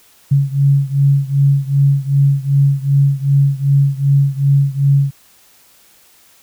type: beating tone pair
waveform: sine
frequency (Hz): 138.59 / 141.19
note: C#3 / C#3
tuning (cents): 0 / +32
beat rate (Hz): 2.6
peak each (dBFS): -12 / -14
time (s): 0.31-5.11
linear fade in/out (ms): 10
effects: white hiss -49 dBFS RMS until 6.42 s